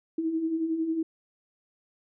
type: beating tone pair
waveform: sine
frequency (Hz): 314.2 / 325.2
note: D#4 / E4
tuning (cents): +17 / -23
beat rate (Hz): 11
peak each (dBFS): -35 / -26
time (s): 0.18-1.03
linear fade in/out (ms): 5
effects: none